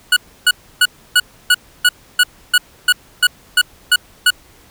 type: tone bursts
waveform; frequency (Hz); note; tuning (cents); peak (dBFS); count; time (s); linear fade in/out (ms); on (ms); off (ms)
25% pulse; 1463; F#6; -20; -4; 13; 0.12-4.305; 5; 45; 300
effects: pink hiss -47 dBFS RMS until 4.7 s